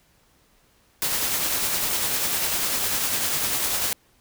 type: noise with tremolo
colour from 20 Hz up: white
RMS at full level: -23 dBFS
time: 1.02-3.93 s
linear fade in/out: 0 ms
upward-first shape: triangle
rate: 10 Hz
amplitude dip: 35%
effects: pink hiss -61 dBFS RMS until 4.2 s